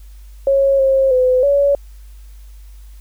sine tone with pitch steps, 548 / 536 / 508 / 565 Hz, C#5 / C5 / B4 / C#5, -20 / +42 / +49 / +33 cents, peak -10 dBFS, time 0.47-1.75 s, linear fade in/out 2 ms, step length 320 ms, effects added 50 Hz sine -35 dBFS peak until 3 s + white hiss -54 dBFS RMS until 3 s

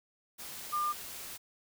sine tone in noise, 1200 Hz, D6, 37 cents sharp, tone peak -29 dBFS, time 0.72-0.93 s, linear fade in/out 20 ms, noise white, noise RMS -44 dBFS, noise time 0.38-1.38 s, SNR +12 dB, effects none

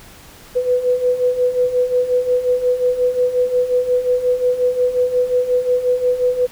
sine beating tone pair, 493.9 / 499.5 Hz, B4 / B4, 0 / +20 cents, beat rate 5.6 Hz, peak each -20 / -15 dBFS, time 0.55-6.47 s, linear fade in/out 20 ms, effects pink hiss -42 dBFS RMS until 6.51 s

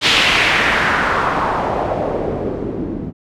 white noise with low-pass filter sweep, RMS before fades -17 dBFS, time 0.01-3.13 s, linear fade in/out 50 ms, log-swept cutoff 3500 to 240 Hz, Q 2, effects none

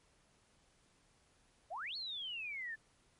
sine exponential two-way sweep, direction up then down, 587.3 to 4435 to 1727 Hz, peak -40 dBFS, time 1.7-2.76 s, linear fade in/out 20 ms, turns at 1.96 s, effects pink hiss -71 dBFS RMS until 3.19 s + MP3 48 kbps

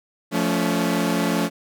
sawtooth chord, F augmented, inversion none, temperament equal with one note detuned, 174.61 / 220 / 282.4 Hz, F3 / A3 / C#4, 0 / 0 / +32 cents, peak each -20 dBFS, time 0.31-1.5 s, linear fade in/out 50 ms, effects none

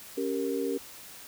sine chord, G diminished, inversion second, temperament equal, 277.2 / 392 / 466.2 Hz, Db4 / G4 / Bb4, 0 / 0 / 0 cents, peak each -32 dBFS, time 0.17-0.78 s, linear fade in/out 10 ms, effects white hiss -47 dBFS RMS until 1.27 s

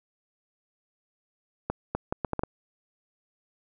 accelerating click train, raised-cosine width 1 ms, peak -13 dBFS, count 7, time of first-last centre 1.7-2.435 s, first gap 250 ms, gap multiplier 0.7, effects none

